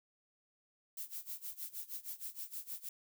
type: noise with tremolo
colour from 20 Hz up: violet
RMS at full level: -42 dBFS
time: 0.97-2.89 s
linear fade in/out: 2 ms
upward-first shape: sine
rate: 6.4 Hz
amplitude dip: 90%
effects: none